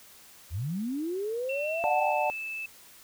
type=linear sweep; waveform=sine; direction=up; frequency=69.3 to 827 Hz; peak=-29 dBFS; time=0.5-2.14 s; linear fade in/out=50 ms
type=tone with pitch glide; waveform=sine; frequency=2703 to 2628 Hz; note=E7 to E7; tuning=+43 to -6 cents; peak=-33 dBFS; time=1.49-2.66 s; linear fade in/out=5 ms; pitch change=-49 cents; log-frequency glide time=1.74-1.86 s
type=chord; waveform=sine; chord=D major; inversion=none; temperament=equal with one note detuned; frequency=596.9 / 740 / 880 Hz; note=D5 / F#5 / A5; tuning=+28 / 0 / 0 cents; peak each=-29 dBFS; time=1.84-2.3 s; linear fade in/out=0 ms
effects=white hiss -53 dBFS RMS until 3.03 s